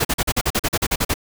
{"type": "noise bursts", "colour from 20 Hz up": "pink", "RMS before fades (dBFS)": -19, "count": 13, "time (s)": [0, 1.141], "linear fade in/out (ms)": 10, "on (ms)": 49, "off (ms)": 42, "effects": []}